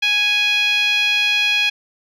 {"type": "tone with band-pass filter", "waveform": "10% pulse", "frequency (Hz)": 830.6, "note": "G#5", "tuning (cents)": 0, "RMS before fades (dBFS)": -17, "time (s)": [0.02, 1.7], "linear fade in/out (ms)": 10, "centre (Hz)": 2800, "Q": 4.1, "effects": []}